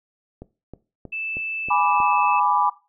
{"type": "click train", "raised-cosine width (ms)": 2, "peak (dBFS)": -23, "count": 6, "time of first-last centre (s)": [0.42, 2.002], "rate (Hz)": 3.16}
{"type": "tone with pitch glide", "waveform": "sine", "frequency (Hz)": [2637, 2616], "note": ["E7", "E7"], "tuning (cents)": [0, -14], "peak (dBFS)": -26, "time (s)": [1.12, 2.4], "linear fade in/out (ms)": 10, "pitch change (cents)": -14, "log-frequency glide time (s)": [1.56, 2.1]}
{"type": "chord", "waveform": "sine", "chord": "G# diminished", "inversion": "none", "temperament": "equal", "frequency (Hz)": [830.6, 987.8, 1174.7], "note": ["G#5", "B5", "D6"], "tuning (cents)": [0, 0, 0], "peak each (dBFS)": [-21, -20, -22], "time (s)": [1.7, 2.7], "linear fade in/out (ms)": 10}
{"effects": ["noise-tail reverb RT60 0.3 s tail -18 dB re dry"]}